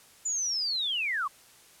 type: linear sweep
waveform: sine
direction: down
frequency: 7100 to 1047 Hz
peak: -27 dBFS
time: 0.25-1.28 s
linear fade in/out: 10 ms
effects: white hiss -56 dBFS RMS until 1.8 s + low-pass 12000 Hz 12 dB/octave